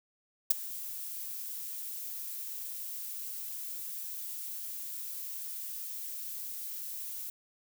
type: noise with ADSR envelope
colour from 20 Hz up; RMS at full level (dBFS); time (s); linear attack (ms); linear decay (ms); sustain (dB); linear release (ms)
violet; -21; 0.5-7.3; 8; 15; -19; 4
effects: none